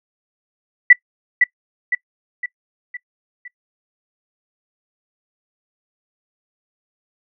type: tone with echo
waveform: sine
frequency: 1967 Hz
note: B6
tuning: 7 cents flat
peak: -3 dBFS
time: 0.9-0.93 s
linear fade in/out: 5 ms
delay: 510 ms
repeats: 5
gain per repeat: -6 dB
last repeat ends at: 3.48 s
effects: noise-tail reverb RT60 0.1 s tail -22 dB re dry